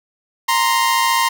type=tone pair together; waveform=sawtooth; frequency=932.3 / 1046.5 Hz; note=A#5 / C6; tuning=0 / 0 cents; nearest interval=major second; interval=200 cents; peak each=-13 dBFS; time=0.48-1.29 s; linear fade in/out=10 ms; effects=none